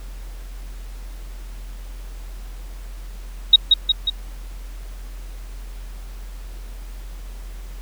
sine tone with echo, 3784 Hz, A#7, 25 cents sharp, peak -4 dBFS, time 3.53-3.56 s, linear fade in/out 5 ms, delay 180 ms, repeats 3, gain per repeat -4 dB, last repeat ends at 4.1 s, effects added 43 Hz sine -31 dBFS peak until 7.81 s + pink hiss -47 dBFS RMS until 7.81 s

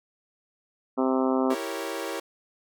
harmonic tone, 130.81 Hz, C3, in tune, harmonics 2 / 3 / 4 / 5 / 6 / 7 / 8 / 9 / 10, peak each -24 / -28 / -30 / -32 / -34 / -35 / -36 / -37 / -38 dBFS, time 0.97-1.55 s, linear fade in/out 20 ms
sawtooth chord, E diminished seventh, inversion none, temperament equal, 329.6 / 392 / 466.2 / 554.4 Hz, E4 / G4 / Bb4 / Db5, 0 / 0 / 0 / 0 cents, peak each -32 dBFS, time 1.5-2.2 s, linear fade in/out 5 ms
effects none

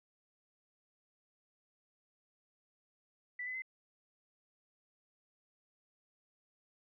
sine tone with pitch steps, 1975.5 / 2016 / 2057 Hz, B6 / B6 / C7, 0 / +35 / -30 cents, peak -38 dBFS, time 3.39-3.621 s, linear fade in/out 5 ms, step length 77 ms, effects none

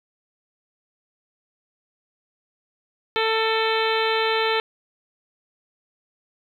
harmonic tone with a mistuned harmonic, 445 Hz, A4, 20 cents sharp, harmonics 1 / 2 / 3 / 4 / 5 / 6 / 7 / 8 / 9, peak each -23 / -26 / -28 / -29 / -30 / -31 / -31 / -32 / -33 dBFS, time 3.16-4.6 s, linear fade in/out 0 ms, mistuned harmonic 6, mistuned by -45 cents, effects 9-bit

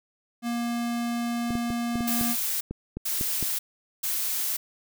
square tone, 236.6 Hz, A#3, 26 cents sharp, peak -27 dBFS, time 0.42-2.36 s, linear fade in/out 50 ms
clicks, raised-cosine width 3 ms, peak -19 dBFS, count 10, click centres 1.506 / 1.554 / 1.704 / 1.956 / 2.007 / 2.212 / 2.71 / 2.97 / 3.211 / 3.427 s
blue noise bursts, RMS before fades -28 dBFS, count 3, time 2.07-4.57 s, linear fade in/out 10 ms, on 540 ms, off 440 ms
effects none

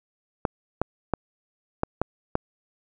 clicks, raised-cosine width 1 ms, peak -8 dBFS, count 6, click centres 0.452 / 0.816 / 1.137 / 1.834 / 2.016 / 2.354 s, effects none

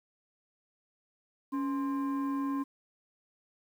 sine tone pair together, 277.7 / 1048 Hz, C#4 / C6, +3 / +2 cents, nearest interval octave + major seventh, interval 2299 cents, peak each -28 / -35 dBFS, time 1.52-2.64 s, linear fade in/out 20 ms, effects tanh soft clip ceiling -27 dBFS + 10-bit

